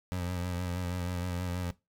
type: tone with vibrato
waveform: 25% pulse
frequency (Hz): 89.2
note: F2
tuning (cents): +37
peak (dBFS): -28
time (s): 0.12-1.71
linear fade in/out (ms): 0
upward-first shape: sine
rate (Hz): 6.3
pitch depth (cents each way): 38
effects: noise-tail reverb RT60 0.2 s tail -18 dB re dry